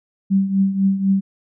sine tone with tremolo, 194.3 Hz, G3, 15 cents flat, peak -11 dBFS, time 0.3-1.21 s, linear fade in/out 20 ms, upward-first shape triangle, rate 4 Hz, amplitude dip 75%, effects none

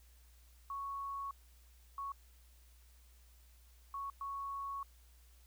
sine tone bursts at uneven times, 1108.7 Hz, C#6, in tune, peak -39 dBFS, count 4, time 0.7-1.31 / 1.98-2.12 / 3.94-4.1 / 4.21-4.83 s, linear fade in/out 2 ms, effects added 60 Hz sine -60 dBFS peak until 5.46 s + white hiss -69 dBFS RMS until 5.46 s

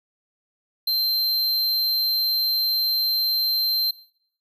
square tone, 4131 Hz, C8, 23 cents flat, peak -20 dBFS, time 0.87-3.91 s, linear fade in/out 5 ms, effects noise-tail reverb RT60 0.7 s tail -22 dB re dry

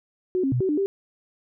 sine tone with pitch steps, 367.7 / 269.8 / 124 / 378.7 / 298.3 / 393.3 Hz, F#4 / C#4 / B2 / F#4 / D4 / G4, -11 / -47 / +7 / +40 / +27 / +6 cents, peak -20 dBFS, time 0.35-0.86 s, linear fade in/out 0 ms, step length 85 ms, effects none

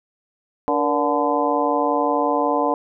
harmonic tone with a mistuned harmonic, 145.3 Hz, D3, 18 cents flat, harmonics 2 / 3 / 4 / 5 / 6 / 7, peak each -24 / -24 / -24 / -24 / -24 / -24 dBFS, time 0.68-2.74 s, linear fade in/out 0 ms, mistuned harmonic 3, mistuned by +130 cents, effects none

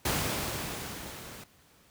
pink noise with level ramp, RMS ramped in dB -28 to -46 dBFS, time 0.05-1.44 s, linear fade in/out 5 ms, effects pink hiss -61 dBFS RMS until 1.9 s + high-pass 60 Hz 12 dB/octave

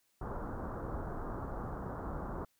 pink low-pass noise, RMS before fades -40 dBFS, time 0.21-2.45 s, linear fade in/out 5 ms, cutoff 1400 Hz, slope 48 dB/octave, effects white hiss -75 dBFS RMS until 2.59 s

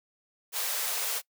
white high-pass noise, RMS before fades -31 dBFS, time 0.52-1.22 s, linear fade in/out 50 ms, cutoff 420 Hz, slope 96 dB/octave, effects noise-tail reverb RT60 0.1 s tail -22 dB re dry

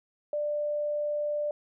sine tone, 592 Hz, D5, 14 cents sharp, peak -27 dBFS, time 0.33-1.51 s, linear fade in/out 2 ms, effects none

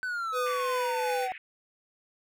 triangle exponential sweep, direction down, 1527 to 740 Hz, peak -28 dBFS, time 0.03-1.32 s, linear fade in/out 0 ms
square tone with tremolo, 499.2 Hz, B4, 19 cents sharp, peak -29 dBFS, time 0.32-1.29 s, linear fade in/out 50 ms, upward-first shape triangle, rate 2.8 Hz, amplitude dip 25%
pink band-pass noise, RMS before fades -44 dBFS, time 0.46-1.38 s, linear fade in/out 2 ms, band 1800 to 2600 Hz, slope 48 dB/octave
effects none

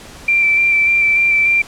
sine tone with vibrato, 2349 Hz, D7, in tune, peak -10 dBFS, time 0.28-1.62 s, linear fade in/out 5 ms, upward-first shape square, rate 3.4 Hz, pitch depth 13 cents each way, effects pink hiss -37 dBFS RMS until 1.67 s + low-pass 10000 Hz 12 dB/octave

